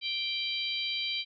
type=harmonic tone; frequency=784 Hz; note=G5; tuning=in tune; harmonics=3 / 4 / 5 / 6; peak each=-36 / -34 / -35 / -39 dBFS; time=0.01-1.25 s; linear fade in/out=50 ms; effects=none